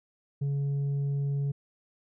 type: tone with tanh clipping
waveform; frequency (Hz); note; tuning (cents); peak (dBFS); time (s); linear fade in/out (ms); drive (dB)
sine; 140.7; C#3; +26; -27; 0.41-1.52; 10; 3
effects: none